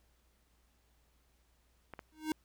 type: clicks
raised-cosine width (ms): 0.5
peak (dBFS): -30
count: 2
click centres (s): 1.937 / 1.992
type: tone with exponential growth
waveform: square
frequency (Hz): 311.1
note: D#4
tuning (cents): 0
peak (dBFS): -29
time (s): 2.12-2.32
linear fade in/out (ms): 2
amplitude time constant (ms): 42
effects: added 59 Hz sine -70 dBFS peak until 2.44 s + pink hiss -74 dBFS RMS until 2.44 s